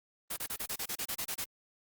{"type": "noise bursts", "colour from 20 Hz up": "white", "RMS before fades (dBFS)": -36, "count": 12, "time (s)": [0.3, 1.446], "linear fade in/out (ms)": 10, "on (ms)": 68, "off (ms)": 30, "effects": ["Opus 32 kbps"]}